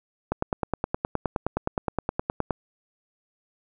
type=click train; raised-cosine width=1 ms; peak=-10 dBFS; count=22; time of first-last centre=0.32-2.507 s; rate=9.6 Hz; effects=none